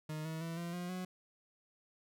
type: tone with pitch steps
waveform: 40% pulse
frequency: 154.6 / 159.96 / 165.5 / 171.24 / 177.18 / 183.32 Hz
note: D#3 / D#3 / E3 / F3 / F3 / F#3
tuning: -11 / +48 / +7 / -34 / +25 / -16 cents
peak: -38 dBFS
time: 0.09-1.05 s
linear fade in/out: 5 ms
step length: 160 ms
effects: none